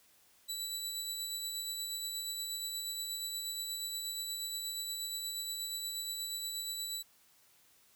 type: tone with tremolo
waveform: 20% pulse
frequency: 3951 Hz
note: B7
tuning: in tune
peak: -30 dBFS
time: 0.48-7.03 s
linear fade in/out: 20 ms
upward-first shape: sine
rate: 8.4 Hz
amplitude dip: 30%
effects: white hiss -66 dBFS RMS until 7.95 s

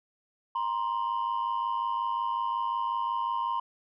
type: tone pair together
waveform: sine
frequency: 941 / 1046.5 Hz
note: A#5 / C6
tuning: +16 / 0 cents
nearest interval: major second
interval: 184 cents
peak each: -28 dBFS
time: 0.55-3.6 s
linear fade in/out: 5 ms
effects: tanh soft clip ceiling -24 dBFS

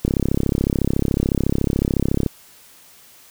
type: click train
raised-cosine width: 3 ms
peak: -5 dBFS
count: 76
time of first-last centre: 0.05-2.262 s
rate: 33.9 Hz
effects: white hiss -48 dBFS RMS until 3.3 s

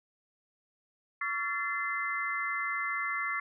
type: tone cluster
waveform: sine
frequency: 1129 / 1362 / 1753 / 2063 Hz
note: C#6 / F6 / A6 / C7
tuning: +31 / -44 / -7 / -25 cents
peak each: -36 / -38 / -36 / -34 dBFS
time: 1.21-3.4 s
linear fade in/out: 5 ms
effects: none

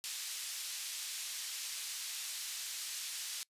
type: band-pass noise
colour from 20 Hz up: pink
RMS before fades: -42 dBFS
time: 0.04-3.43 s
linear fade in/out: 0 ms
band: 3600 to 11000 Hz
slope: 12 dB/octave
effects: noise-tail reverb RT60 0.1 s tail -24 dB re dry + resampled to 32000 Hz

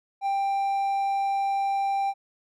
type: tone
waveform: triangle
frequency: 789 Hz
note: G5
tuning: 11 cents sharp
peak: -21 dBFS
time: 0.21-2.14 s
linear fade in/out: 50 ms
effects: none

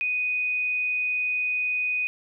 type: tone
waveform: sine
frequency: 2489 Hz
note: D#7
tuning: in tune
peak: -23 dBFS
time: 0.01-2.07 s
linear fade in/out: 0 ms
effects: none

